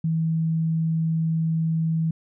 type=tone; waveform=sine; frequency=161.9 Hz; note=E3; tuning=31 cents flat; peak=-20 dBFS; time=0.04-2.11 s; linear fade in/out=5 ms; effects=none

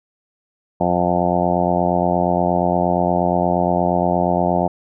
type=harmonic tone; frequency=88.5 Hz; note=F2; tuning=23 cents sharp; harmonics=1 / 2 / 3 / 4 / 5 / 6 / 7 / 8 / 9 / 10; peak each=-30 / -21 / -26 / -25 / -32 / -25 / -22 / -21 / -25 / -26 dBFS; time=0.8-4.68 s; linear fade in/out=10 ms; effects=none

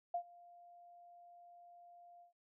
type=tone with ADSR envelope; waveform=sine; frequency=698.5 Hz; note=F5; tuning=in tune; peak=-33 dBFS; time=0.14-2.33 s; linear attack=5 ms; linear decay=81 ms; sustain=-24 dB; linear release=120 ms; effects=none

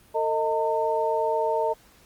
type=tone cluster; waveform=sine; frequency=451.1 / 627 / 907 Hz; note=A4 / D#5 / A#5; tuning=+43 / +13 / -48 cents; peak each=-26 dBFS; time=0.14-1.74 s; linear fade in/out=20 ms; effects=pink hiss -56 dBFS RMS until 2.05 s + Opus 32 kbps

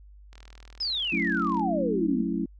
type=click train; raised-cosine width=0.2 ms; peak=-32 dBFS; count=52; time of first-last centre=0.33-1.596 s; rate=40.3 Hz
type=exponential sweep; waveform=sine; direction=down; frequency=5274 to 220 Hz; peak=-26 dBFS; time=0.8-2.22 s; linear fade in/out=10 ms
type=chord; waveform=sine; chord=F# minor seventh; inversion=none; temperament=equal; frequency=185 / 220 / 277.2 / 329.6 Hz; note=F#3 / A3 / C#4 / E4; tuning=0 / 0 / 0 / 0 cents; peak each=-31 dBFS; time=1.12-2.46 s; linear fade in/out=10 ms
effects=added 50 Hz sine -47 dBFS peak until 2.59 s

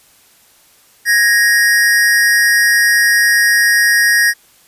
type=tone pair together; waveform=square; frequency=1661.2 / 1871.1 Hz; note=G#6 / A#6; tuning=0 / +6 cents; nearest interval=major second; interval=206 cents; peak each=-14 / -11 dBFS; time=1.05-4.34 s; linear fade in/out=50 ms; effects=white hiss -49 dBFS RMS until 4.67 s + resampled to 32000 Hz

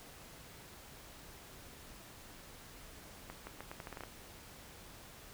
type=accelerating click train; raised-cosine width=0.5 ms; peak=-29 dBFS; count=10; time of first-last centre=3.3-4.036 s; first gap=170 ms; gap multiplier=0.8; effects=pink hiss -54 dBFS RMS until 5.33 s

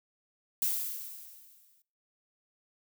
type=noise with exponential decay; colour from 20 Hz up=violet; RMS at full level=-28 dBFS; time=0.62-1.82 s; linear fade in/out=1 ms; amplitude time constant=260 ms; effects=noise-tail reverb RT60 0.4 s tail -21 dB re dry

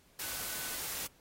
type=tone in noise; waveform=sine; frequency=1497 Hz; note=F#6; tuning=20 cents sharp; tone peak=-50 dBFS; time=0.22-0.76 s; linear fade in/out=5 ms; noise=white; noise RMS=-39 dBFS; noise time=0.19-1.07 s; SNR=-14 dB; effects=pink hiss -65 dBFS RMS until 1.2 s + AAC 48 kbps

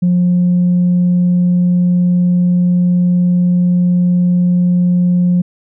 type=tone; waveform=sine; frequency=177.9 Hz; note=F3; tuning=32 cents sharp; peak=-7 dBFS; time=0.02-5.42 s; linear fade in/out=10 ms; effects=tanh soft clip ceiling -6 dBFS

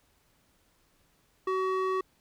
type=tone with band-pass filter; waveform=square; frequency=376.8 Hz; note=F#4; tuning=32 cents sharp; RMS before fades=-29 dBFS; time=1.47-2.01 s; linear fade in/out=5 ms; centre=810 Hz; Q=3.6; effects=pink hiss -68 dBFS RMS until 2.2 s

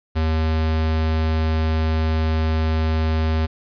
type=tone; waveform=square; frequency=79.4 Hz; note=D#2; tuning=36 cents sharp; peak=-18 dBFS; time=0.15-3.47 s; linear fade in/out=20 ms; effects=resampled to 11025 Hz + 9-bit

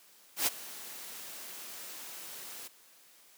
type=noise with ADSR envelope; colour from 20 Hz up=white; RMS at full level=-27 dBFS; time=0.36-2.68 s; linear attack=110 ms; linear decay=22 ms; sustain=-18 dB; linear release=10 ms; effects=white hiss -60 dBFS RMS until 3.37 s + high-pass 200 Hz 12 dB/octave

